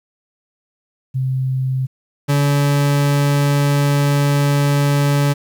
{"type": "tone pair in turn", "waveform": ["sine", "40% pulse"], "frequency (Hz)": [130.81, 143.02], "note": ["C3", "D3"], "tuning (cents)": [0, -46], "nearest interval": "major second", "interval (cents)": 154, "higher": "second", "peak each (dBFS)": [-16, -12], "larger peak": "second", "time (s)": [[1.14, 1.87], [2.28, 5.34]], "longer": "second", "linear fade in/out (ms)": 20, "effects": ["9-bit"]}